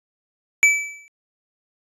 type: tone with exponential decay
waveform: square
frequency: 2307 Hz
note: D7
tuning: 31 cents flat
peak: -9 dBFS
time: 0.63-1.08 s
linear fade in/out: 0 ms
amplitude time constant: 96 ms
effects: resampled to 24000 Hz